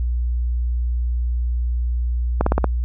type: slowing click train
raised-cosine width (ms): 1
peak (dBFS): -3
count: 5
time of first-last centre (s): 2.41-2.643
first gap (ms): 54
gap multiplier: 1.05
effects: added 60 Hz sine -18 dBFS peak until 2.84 s